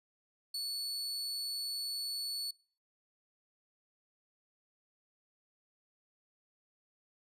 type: tone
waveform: 40% pulse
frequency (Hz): 4435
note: C#8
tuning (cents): 0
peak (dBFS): -34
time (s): 0.54-2.51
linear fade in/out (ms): 5
effects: noise-tail reverb RT60 0.5 s tail -26 dB re dry + resampled to 32000 Hz